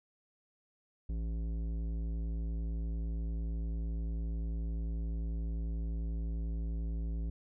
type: tone with tanh clipping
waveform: triangle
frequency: 55.7 Hz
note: A1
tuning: 22 cents sharp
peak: -35 dBFS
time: 1.09-7.3 s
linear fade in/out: 5 ms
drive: 17 dB
effects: none